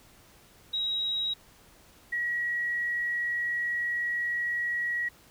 sine tone pair in turn, 3828 / 1914 Hz, A#7 / A#6, +45 / +45 cents, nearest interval octave, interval 1200 cents, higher first, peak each -27 / -27 dBFS, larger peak neither, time 0.73-1.34 / 2.12-5.09 s, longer second, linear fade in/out 10 ms, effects pink hiss -57 dBFS RMS until 5.3 s

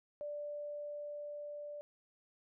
sine tone with level ramp, 587.3 Hz, D5, in tune, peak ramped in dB -39 to -43 dBFS, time 0.21-1.81 s, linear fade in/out 0 ms, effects none

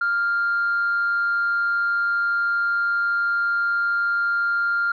sine tone with amplitude modulation, 1396.9 Hz, F6, in tune, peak -16 dBFS, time 0.01-4.92 s, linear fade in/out 5 ms, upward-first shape sine, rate 199 Hz, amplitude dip 35%, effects tanh soft clip ceiling -15 dBFS

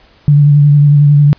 sine tone with vibrato, 145.5 Hz, D3, 16 cents flat, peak -3 dBFS, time 0.28-1.33 s, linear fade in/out 0 ms, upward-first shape triangle, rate 11 Hz, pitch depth 32 cents each way, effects pink hiss -46 dBFS RMS until 1.38 s + resampled to 11025 Hz

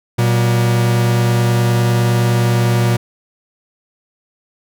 45% pulse tone pair together, 119.26 / 188.8 Hz, A#2 / F#3, +40 / +35 cents, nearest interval minor sixth, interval 795 cents, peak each -12 / -21 dBFS, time 0.18-2.97 s, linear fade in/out 10 ms, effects none

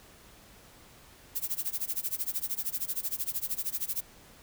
violet noise with tremolo, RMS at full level -30 dBFS, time 1.35-4.01 s, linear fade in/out 10 ms, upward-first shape sine, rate 13 Hz, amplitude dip 95%, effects pink hiss -55 dBFS RMS until 4.42 s

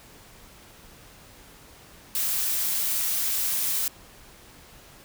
blue noise, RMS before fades -26 dBFS, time 2.15-3.88 s, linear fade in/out 2 ms, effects pink hiss -50 dBFS RMS until 5.04 s

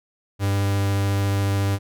45% pulse tone with vibrato, 99.3 Hz, G2, 23 cents sharp, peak -19 dBFS, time 0.39-1.79 s, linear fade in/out 50 ms, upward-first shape triangle, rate 14 Hz, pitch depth 10 cents each way, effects none

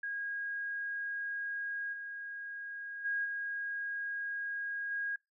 sine tone with level steps, 1636 Hz, G#6, 26 cents flat, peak -35 / -40 / -31 / -35 / -33 dBFS, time 0.03-5.16 s, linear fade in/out 5 ms, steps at 1.92 / 3.04 / 3.24 / 4.9 s, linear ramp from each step 20 ms, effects noise-tail reverb RT60 0.2 s tail -24 dB re dry

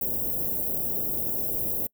white band-stop noise, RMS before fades -28 dBFS, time 0.01-1.87 s, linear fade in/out 5 ms, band 570 to 14000 Hz, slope 24 dB/octave, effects noise-tail reverb RT60 0.1 s tail -25 dB re dry

